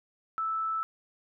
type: tone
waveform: sine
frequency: 1315 Hz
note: E6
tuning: 5 cents flat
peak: -28 dBFS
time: 0.38-0.83 s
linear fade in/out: 0 ms
effects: none